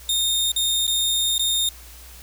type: tone with dropouts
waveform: sawtooth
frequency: 3665 Hz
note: A#7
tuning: 30 cents flat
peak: -16 dBFS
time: 0.09-1.69 s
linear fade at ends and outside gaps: 2 ms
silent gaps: 0.518-0.562 / 0.868-0.877 / 1.381-1.394 s
effects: added 60 Hz sine -43 dBFS peak until 2.22 s + white hiss -45 dBFS RMS until 2.22 s